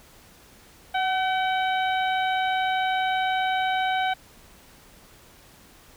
harmonic tone with a mistuned harmonic, 762 Hz, G5, 49 cents flat, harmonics 1 / 2 / 3 / 4 / 5, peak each -23 / -29 / -33 / -35 / -37 dBFS, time 0.94-4.14 s, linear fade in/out 10 ms, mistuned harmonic 1, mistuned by -30 cents, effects pink hiss -52 dBFS RMS until 5.96 s

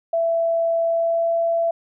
sine tone with pitch glide, 666 to 670.2 Hz, E5 to E5, +18 to +29 cents, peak -17 dBFS, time 0.13-1.71 s, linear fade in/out 5 ms, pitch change +11 cents, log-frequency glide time 0.82-1.34 s, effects none

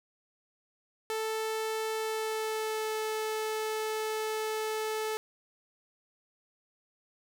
sawtooth tone with pitch glide, 440 to 435.2 Hz, A4 to A4, 0 to -19 cents, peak -27 dBFS, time 1.1-5.17 s, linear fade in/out 0 ms, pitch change -19 cents, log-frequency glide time 1.93-2.94 s, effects none

